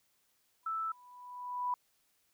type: tone with exponential growth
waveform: sine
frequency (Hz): 987.8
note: B5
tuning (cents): 0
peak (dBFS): -29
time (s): 0.63-1.74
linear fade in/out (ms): 2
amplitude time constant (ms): 240
type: tone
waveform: sine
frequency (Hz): 1318.5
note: E6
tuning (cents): 0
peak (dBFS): -33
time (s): 0.66-0.92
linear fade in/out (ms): 5
effects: white hiss -74 dBFS RMS until 2.33 s